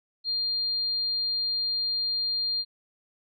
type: tone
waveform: sine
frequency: 4200 Hz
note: C8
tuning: 6 cents sharp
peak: -25 dBFS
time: 0.24-2.65 s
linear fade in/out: 50 ms
effects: none